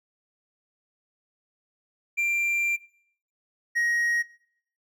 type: tone pair in turn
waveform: triangle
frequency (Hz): 2370 / 1885.5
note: D7 / A#6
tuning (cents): +15 / +19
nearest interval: major third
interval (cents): 396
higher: first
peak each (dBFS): -20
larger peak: neither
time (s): 2.17-2.77 / 3.75-4.23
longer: first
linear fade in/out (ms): 20
effects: noise-tail reverb RT60 0.6 s tail -20 dB re dry